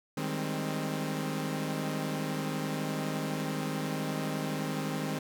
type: chord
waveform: sawtooth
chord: Ab major seventh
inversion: second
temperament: equal with one note detuned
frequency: 155.56 / 196 / 207.7 / 263.6 Hz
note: Eb3 / G3 / Ab3 / C4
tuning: 0 / 0 / 0 / +13 cents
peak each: -31 / -36 / -35 / -32 dBFS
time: 0.17-5.19 s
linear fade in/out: 5 ms
effects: none